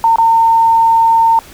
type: tone with dropouts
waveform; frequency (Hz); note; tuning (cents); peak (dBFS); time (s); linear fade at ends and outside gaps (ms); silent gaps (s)
sine; 910; A#5; -42; -6; 0.04-1.39; 1; 0.159-0.184
effects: pink hiss -37 dBFS RMS until 1.53 s